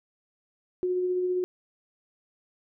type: tone with tremolo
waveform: sine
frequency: 363.5 Hz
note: F#4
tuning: 31 cents flat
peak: -23 dBFS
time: 0.83-1.44 s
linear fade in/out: 0 ms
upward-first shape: sine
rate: 15 Hz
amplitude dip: 25%
effects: none